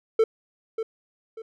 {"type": "tone with echo", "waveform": "triangle", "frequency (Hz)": 445.6, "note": "A4", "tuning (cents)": 22, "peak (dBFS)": -13, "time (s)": [0.19, 0.24], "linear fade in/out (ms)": 5, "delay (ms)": 590, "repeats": 2, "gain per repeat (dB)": -10, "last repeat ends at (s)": 1.42, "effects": []}